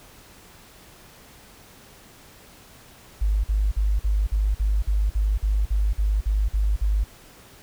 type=tone bursts; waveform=sine; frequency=51.3 Hz; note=G#1; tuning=21 cents flat; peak=-18 dBFS; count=14; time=3.21-7.041 s; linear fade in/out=10 ms; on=230 ms; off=47 ms; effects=pink hiss -49 dBFS RMS until 7.62 s